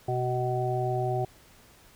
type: harmonic tone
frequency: 125.2 Hz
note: B2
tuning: 24 cents sharp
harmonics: 1 / 3 / 5 / 6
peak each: -29 / -31 / -34 / -31 dBFS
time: 0.08-1.25 s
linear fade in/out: 5 ms
effects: pink hiss -56 dBFS RMS until 1.95 s